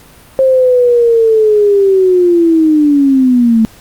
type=linear sweep; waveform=sine; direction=down; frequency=533 to 218.9 Hz; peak=-5 dBFS; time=0.39-3.65 s; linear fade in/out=0 ms; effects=pink hiss -40 dBFS RMS until 3.8 s + Opus 48 kbps